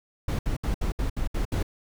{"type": "noise bursts", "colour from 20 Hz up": "brown", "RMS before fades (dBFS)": -26, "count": 8, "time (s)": [0.28, 1.629], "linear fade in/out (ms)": 5, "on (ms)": 110, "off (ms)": 67, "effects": []}